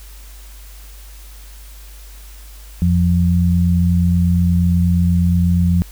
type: tone pair together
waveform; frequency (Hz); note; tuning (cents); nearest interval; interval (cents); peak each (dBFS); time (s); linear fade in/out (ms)
sine; 86.3 / 174.66; F2 / F3; -20 / 0; octave; 1220; -14; 2.82-5.82; 0
effects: added 50 Hz sine -35 dBFS peak until 5.91 s + white hiss -44 dBFS RMS until 5.91 s